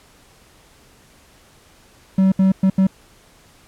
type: tone bursts at uneven times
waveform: triangle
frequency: 190.8 Hz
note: G3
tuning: 47 cents flat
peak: -9 dBFS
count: 4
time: 2.18-2.32 / 2.39-2.52 / 2.63-2.7 / 2.78-2.87 s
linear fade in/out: 5 ms
effects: pink hiss -51 dBFS RMS until 3.67 s + low-pass 12000 Hz 12 dB/octave